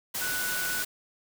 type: tone in noise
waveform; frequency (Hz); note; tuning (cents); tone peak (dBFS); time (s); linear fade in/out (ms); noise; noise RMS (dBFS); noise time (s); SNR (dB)
sine; 1480; F#6; 0; -31; 0.21-0.83; 10; white; -32; 0.14-0.85; -2
effects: none